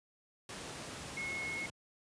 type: tone in noise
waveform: sine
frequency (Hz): 2175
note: C#7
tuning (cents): -33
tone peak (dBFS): -37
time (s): 1.17-1.66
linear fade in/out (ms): 2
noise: pink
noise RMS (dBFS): -44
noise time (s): 0.49-1.7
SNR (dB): +4
effects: high-pass 100 Hz 12 dB/octave + resampled to 22050 Hz